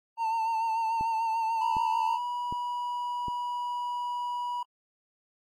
triangle tone with vibrato, 901 Hz, A5, 41 cents sharp, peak -24 dBFS, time 0.17-2.19 s, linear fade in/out 50 ms, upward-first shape sine, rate 6.8 Hz, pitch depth 37 cents each way
click train, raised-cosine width 3 ms, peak -26 dBFS, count 4, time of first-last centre 1.01-3.283 s, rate 1.32 Hz
triangle tone, 973 Hz, B5, 26 cents flat, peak -28 dBFS, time 1.61-4.63 s, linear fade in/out 5 ms
effects AAC 64 kbps

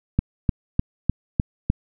click train, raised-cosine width 5 ms, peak -5 dBFS, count 6, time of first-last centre 0.19-1.701 s, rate 3.31 Hz, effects none

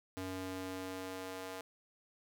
square tone with high-pass filter sweep, 93.6 Hz, F#2, 20 cents sharp, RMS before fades -43 dBFS, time 0.17-1.61 s, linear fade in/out 0 ms, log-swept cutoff 190 to 510 Hz, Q 1.1, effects none

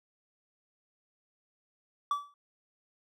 triangle tone with exponential decay, 1153 Hz, D6, 32 cents flat, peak -22 dBFS, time 2.11-2.34 s, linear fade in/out 2 ms, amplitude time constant 48 ms, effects none

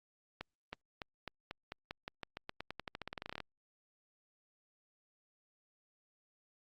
accelerating click train, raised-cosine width 0.3 ms, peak -25 dBFS, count 27, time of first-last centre 0.41-3.403 s, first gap 320 ms, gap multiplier 0.9, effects Opus 48 kbps

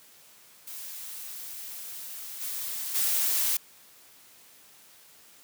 blue noise with level steps, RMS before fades -40 / -34 / -26 dBFS, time 0.67-3.57 s, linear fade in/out 5 ms, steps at 2.4 / 2.94 s, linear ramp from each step 20 ms, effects white hiss -55 dBFS RMS until 5.43 s + high-pass 100 Hz 12 dB/octave

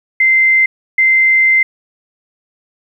sine tone bursts at uneven times, 2079 Hz, C7, 12 cents flat, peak -7 dBFS, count 2, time 0.2-0.66 / 0.98-1.63 s, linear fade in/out 5 ms, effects 8-bit

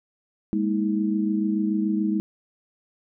sine tone cluster, 205.2 / 232.1 / 319.5 Hz, G#3 / A#3 / D#4, -21 / -7 / +46 cents, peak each -23 / -30 / -25 dBFS, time 0.53-2.2 s, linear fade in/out 0 ms, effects none

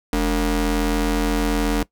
30% pulse ring-modulated tone, 167 Hz, E3, 23 cents sharp, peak -12 dBFS, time 0.13-1.83 s, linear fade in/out 2 ms, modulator 123 Hz, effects noise-tail reverb RT60 0.1 s tail -20 dB re dry

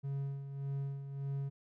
triangle tone with tremolo, 138.59 Hz, C#3, in tune, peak -32 dBFS, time 0.03-1.5 s, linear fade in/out 20 ms, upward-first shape sine, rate 1.7 Hz, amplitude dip 60%, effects none

